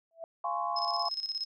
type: tone with exponential growth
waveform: sine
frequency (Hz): 661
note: E5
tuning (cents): +5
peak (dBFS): -34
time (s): 0.11-0.24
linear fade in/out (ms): 1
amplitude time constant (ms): 27
type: chord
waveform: sine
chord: Db major seventh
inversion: first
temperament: just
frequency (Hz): 693 / 831.5 / 1039.4 / 1108.7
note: F5 / Ab5 / C6 / Db6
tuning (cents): -14 / +2 / -12 / 0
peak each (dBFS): -35 / -36 / -35 / -35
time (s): 0.44-1.09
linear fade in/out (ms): 5
type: tone with tremolo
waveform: sine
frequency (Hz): 5150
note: E8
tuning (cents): -41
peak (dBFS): -30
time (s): 0.76-1.45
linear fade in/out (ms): 5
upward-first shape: square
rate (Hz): 17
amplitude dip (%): 70
effects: none